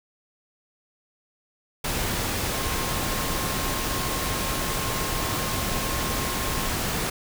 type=tone in noise; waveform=sine; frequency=1070 Hz; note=C6; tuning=38 cents sharp; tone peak=-35 dBFS; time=2.52-6.69 s; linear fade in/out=5 ms; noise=pink; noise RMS=-27 dBFS; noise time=1.84-7.1 s; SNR=-11 dB; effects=none